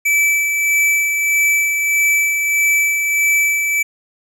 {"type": "tone with tremolo", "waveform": "square", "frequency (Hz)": 2311, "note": "D7", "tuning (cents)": -28, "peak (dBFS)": -12, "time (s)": [0.05, 3.83], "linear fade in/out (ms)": 10, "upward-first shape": "sine", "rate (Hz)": 1.6, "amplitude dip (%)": 40, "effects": []}